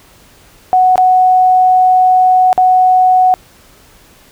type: tone with dropouts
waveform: sine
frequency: 740 Hz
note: F#5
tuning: in tune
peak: -5 dBFS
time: 0.73-3.34 s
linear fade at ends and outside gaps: 0 ms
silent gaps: 0.957-0.979 / 2.529-2.578 s
effects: pink hiss -44 dBFS RMS until 4.31 s